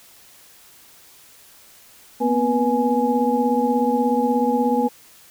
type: tone cluster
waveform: sine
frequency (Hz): 237.7 / 254.3 / 485.7 / 836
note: A#3 / C4 / B4 / G#5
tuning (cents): +34 / -49 / -29 / +11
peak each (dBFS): -22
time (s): 2.2-4.89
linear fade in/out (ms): 20
effects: white hiss -49 dBFS RMS until 5.3 s